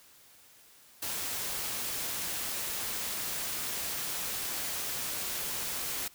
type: noise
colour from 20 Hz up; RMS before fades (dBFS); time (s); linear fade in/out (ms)
white; -35; 1.02-6.08; 5
effects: white hiss -58 dBFS RMS until 6.14 s